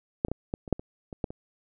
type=clicks; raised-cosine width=2 ms; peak=-10 / -25 / -16 / -16 / -27 / -8 / -25 / -25 / -14 / -25 dBFS; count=10; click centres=0.249 / 0.284 / 0.316 / 0.539 / 0.678 / 0.727 / 0.795 / 1.128 / 1.242 / 1.305 s; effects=none